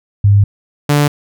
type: tone pair in turn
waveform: sine / sawtooth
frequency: 101.1 / 146.06 Hz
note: G#2 / D3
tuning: -46 / -9 cents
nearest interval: tritone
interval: 637 cents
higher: second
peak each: -5 dBFS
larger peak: neither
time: 0.24-0.44 / 0.89-1.08 s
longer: first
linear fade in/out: 5 ms
effects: none